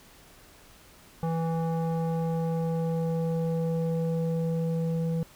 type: tone with low-pass filter sweep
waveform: square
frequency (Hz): 164.4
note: E3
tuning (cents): -4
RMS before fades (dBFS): -28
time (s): 1.23-5.23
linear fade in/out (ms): 0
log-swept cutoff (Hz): 880 to 390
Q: 1.9
effects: pink hiss -54 dBFS RMS until 5.35 s